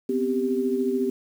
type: tone cluster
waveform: sine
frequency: 249.8 / 263.7 / 392.4 Hz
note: B3 / C4 / G4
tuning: +20 / +14 / +2 cents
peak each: -26 / -29 / -24 dBFS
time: 0.09-1.1 s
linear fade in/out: 5 ms
effects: 8-bit